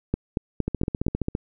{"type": "two click trains", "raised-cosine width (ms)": 3, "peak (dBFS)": [-12, -9], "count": [11, 5], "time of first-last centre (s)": [[0.68, 1.351], [0.14, 1.066]], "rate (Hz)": [14.9, 4.32], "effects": []}